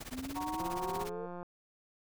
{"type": "noise with tremolo", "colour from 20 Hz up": "pink", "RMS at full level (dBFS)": -41, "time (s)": [0, 1.1], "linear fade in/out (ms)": 10, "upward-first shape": "triangle", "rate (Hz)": 17, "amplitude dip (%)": 100}
{"type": "exponential sweep", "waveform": "sine", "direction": "up", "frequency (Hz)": [248.7, 466.2], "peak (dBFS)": -39, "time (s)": [0.11, 1.27], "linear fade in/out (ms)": 20}
{"type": "chord", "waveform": "sine", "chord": "F# major", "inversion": "none", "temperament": "equal", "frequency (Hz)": [740, 932.3, 1108.7], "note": ["F#5", "A#5", "C#6"], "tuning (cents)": [0, 0, 0], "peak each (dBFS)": [-42, -38, -44], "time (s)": [0.35, 1.05], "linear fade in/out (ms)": 20}
{"type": "click train", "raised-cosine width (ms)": 1, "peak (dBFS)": -31, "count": 147, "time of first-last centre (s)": [0.6, 1.43], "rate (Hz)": 176}
{"effects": []}